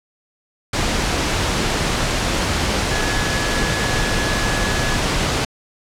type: tone in noise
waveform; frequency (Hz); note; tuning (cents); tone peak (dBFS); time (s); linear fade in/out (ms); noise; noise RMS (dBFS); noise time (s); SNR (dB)
sine; 1695; G#6; +35; -26; 2.91-4.97; 5; pink; -19; 0.73-5.45; -10
effects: low-pass 7000 Hz 12 dB/octave